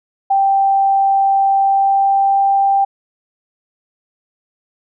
sine tone with pitch glide, 784 to 788.5 Hz, G5 to G5, 0 to +10 cents, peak -10 dBFS, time 0.3-2.85 s, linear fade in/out 10 ms, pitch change +10 cents, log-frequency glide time 1.58-2.43 s, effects none

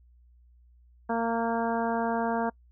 harmonic tone with a mistuned harmonic, 230.1 Hz, A#3, 22 cents flat, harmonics 1 / 2 / 3 / 4 / 5 / 6 / 7, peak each -30 / -32 / -31 / -32 / -39 / -40 / -40 dBFS, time 1.09-2.5 s, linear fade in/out 10 ms, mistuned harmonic 6, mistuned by +19 cents, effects noise-tail reverb RT60 0.1 s tail -26 dB re dry + added 60 Hz sine -55 dBFS peak until 2.71 s

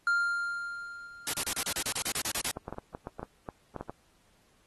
triangle tone with exponential decay, 1396.9 Hz, F6, in tune, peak -21 dBFS, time 0.07-2.05 s, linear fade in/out 2 ms, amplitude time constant 430 ms
white noise bursts, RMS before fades -31 dBFS, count 13, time 1.27-2.511 s, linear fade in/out 0 ms, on 65 ms, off 33 ms
clicks, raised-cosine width 1 ms, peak -23 dBFS, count 12, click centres 2.571 / 2.681 / 2.726 / 2.784 / 2.949 / 3.071 / 3.195 / 3.23 / 3.488 / 3.763 / 3.81 / 3.896 s
effects pink hiss -67 dBFS RMS until 4.66 s + AAC 32 kbps

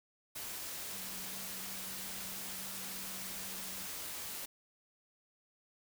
sine tone in noise, 190 Hz, F#3, 46 cents sharp, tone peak -54 dBFS, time 0.92-3.87 s, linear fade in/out 10 ms, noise white, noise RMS -43 dBFS, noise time 0.35-4.46 s, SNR -14 dB, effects none

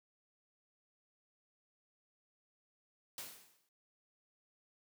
white noise with exponential decay, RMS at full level -43 dBFS, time 3.18-3.69 s, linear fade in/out 2 ms, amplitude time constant 110 ms, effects high-pass 100 Hz 12 dB/octave

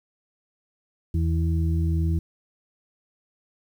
harmonic tone, 82.1 Hz, E2, 6 cents flat, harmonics 1 / 2 / 4, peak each -21 / -27 / -33 dBFS, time 1.14-2.19 s, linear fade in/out 5 ms, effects 9-bit

